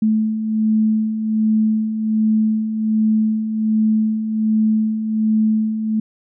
sine beating tone pair, 216.6 / 217.9 Hz, A3 / A3, -27 / -17 cents, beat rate 1.3 Hz, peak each -23 / -15 dBFS, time 0.02-6 s, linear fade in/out 5 ms, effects none

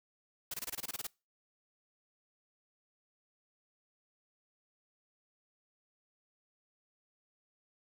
white noise bursts, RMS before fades -39 dBFS, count 11, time 0.51-1.07 s, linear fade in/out 5 ms, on 30 ms, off 23 ms, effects noise-tail reverb RT60 0.3 s tail -25 dB re dry

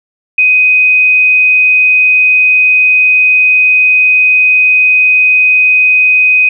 sine tone, 2506 Hz, D#7, 12 cents sharp, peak -4 dBFS, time 0.38-6.49 s, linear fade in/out 5 ms, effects none

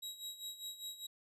sawtooth tone with tremolo, 3839 Hz, B7, 50 cents flat, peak -38 dBFS, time 0.02-1.07 s, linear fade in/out 10 ms, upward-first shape sine, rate 5 Hz, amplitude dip 75%, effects resampled to 32000 Hz

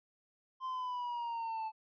triangle exponential sweep, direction down, 1046.5 to 872 Hz, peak -34 dBFS, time 0.6-1.72 s, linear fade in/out 50 ms, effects resampled to 11025 Hz

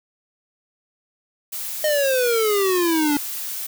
blue noise, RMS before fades -29 dBFS, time 1.52-3.67 s, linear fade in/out 10 ms
square exponential sweep, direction down, 620 to 284.6 Hz, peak -18 dBFS, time 1.84-3.17 s, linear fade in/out 2 ms
effects none

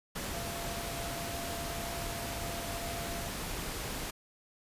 sine tone in noise, 684 Hz, F5, 36 cents flat, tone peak -42 dBFS, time 0.33-3.29 s, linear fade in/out 10 ms, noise pink, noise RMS -38 dBFS, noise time 0.15-4.11 s, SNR -7 dB, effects resampled to 32000 Hz

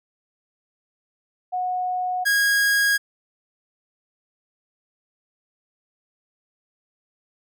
sine / 45% pulse tone pair in turn, 731 / 1641 Hz, F#5 / G#6, -21 / -21 cents, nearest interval octave + major second, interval 1400 cents, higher second, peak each -22 / -17 dBFS, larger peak second, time 1.52-2.25 / 2.25-2.98 s, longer neither, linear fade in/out 20 ms, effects none

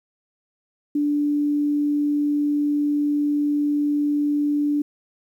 sine tone, 292.5 Hz, D4, 7 cents flat, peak -18 dBFS, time 0.95-4.82 s, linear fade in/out 5 ms, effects 9-bit

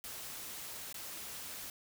white noise with dropouts, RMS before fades -45 dBFS, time 0.04-1.7 s, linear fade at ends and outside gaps 1 ms, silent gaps 0.927-0.943 s, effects none

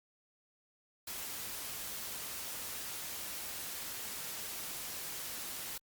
white noise, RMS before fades -42 dBFS, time 1.07-5.78 s, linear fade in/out 5 ms, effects Opus 48 kbps

